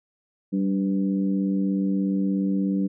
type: harmonic tone with a mistuned harmonic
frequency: 96.8 Hz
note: G2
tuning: 21 cents flat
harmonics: 2 / 3 / 4 / 5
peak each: -22 / -26 / -40 / -38 dBFS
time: 0.52-2.88 s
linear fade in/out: 20 ms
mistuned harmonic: 5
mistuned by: +36 cents
effects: none